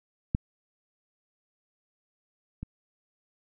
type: clicks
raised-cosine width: 5 ms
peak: -12 / -23 dBFS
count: 2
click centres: 0.349 / 2.63 s
effects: none